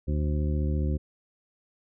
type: harmonic tone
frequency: 74.7 Hz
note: D2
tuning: 30 cents sharp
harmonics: 1 / 2 / 3 / 4 / 5 / 7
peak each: -25 / -31 / -35 / -37 / -39 / -42 dBFS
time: 0.07-0.98 s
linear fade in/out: 20 ms
effects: none